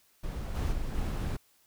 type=noise with level steps; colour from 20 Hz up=brown; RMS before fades=-35 / -29 / -34 / -31 dBFS; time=0.23-1.37 s; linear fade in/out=10 ms; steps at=0.54 / 0.71 / 0.94 s; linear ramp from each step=20 ms; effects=white hiss -66 dBFS RMS until 1.66 s